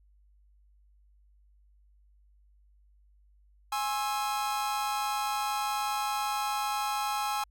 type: chord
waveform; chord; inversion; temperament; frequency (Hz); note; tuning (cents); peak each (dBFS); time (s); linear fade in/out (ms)
45% pulse; Ab augmented; none; equal with one note detuned; 830.6 / 1067.9 / 1318.5; Ab5 / C6 / E6; 0 / +35 / 0; -31 / -36 / -35; 3.72-7.44; 5
effects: added 50 Hz sine -59 dBFS peak until 7.5 s

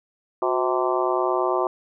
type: harmonic tone with a mistuned harmonic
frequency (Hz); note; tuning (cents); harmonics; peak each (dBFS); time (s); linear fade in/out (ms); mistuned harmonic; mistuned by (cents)
129.1; C3; -23; 3 / 4 / 5 / 6 / 7 / 8 / 9; -24 / -29 / -26 / -30 / -29 / -28 / -29; 0.42-1.67; 2; 3; -95
effects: none

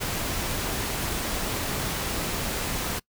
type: noise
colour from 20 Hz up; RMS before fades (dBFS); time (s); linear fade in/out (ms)
pink; -29; 0-3; 20
effects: noise-tail reverb RT60 0.1 s tail -23 dB re dry

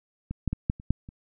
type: clicks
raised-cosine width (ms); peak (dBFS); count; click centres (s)
5; -20 / -13 / -15 / -11 / -30 / -9 / -29; 7; 0.31 / 0.477 / 0.53 / 0.699 / 0.799 / 0.906 / 1.089
effects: none

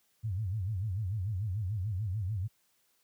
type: tone with vibrato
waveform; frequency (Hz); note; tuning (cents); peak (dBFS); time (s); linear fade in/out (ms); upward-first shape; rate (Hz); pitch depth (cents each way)
sine; 100; G2; +35; -30; 0.23-2.48; 20; sine; 6.8; 210
effects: white hiss -72 dBFS RMS until 3.03 s + high-pass 60 Hz 12 dB/octave

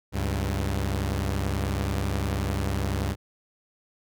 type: tone pair together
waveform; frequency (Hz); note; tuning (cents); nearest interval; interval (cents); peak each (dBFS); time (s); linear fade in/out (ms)
sawtooth; 69.5 / 98.48; C#2 / G2; +5 / +8; tritone; 603; -24; 0.12-3.16; 50
effects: none

